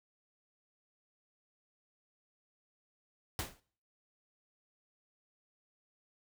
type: noise with exponential decay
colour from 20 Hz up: pink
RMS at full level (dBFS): -33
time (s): 3.39-3.6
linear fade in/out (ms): 1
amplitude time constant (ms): 45
effects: noise-tail reverb RT60 0.5 s tail -22 dB re dry